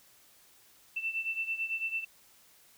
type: beating tone pair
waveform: sine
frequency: 2668 / 2677 Hz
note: E7 / E7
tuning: +20 / +26 cents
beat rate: 9 Hz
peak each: -33 / -37 dBFS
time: 0.96-2.05 s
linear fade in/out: 10 ms
effects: white hiss -61 dBFS RMS until 2.77 s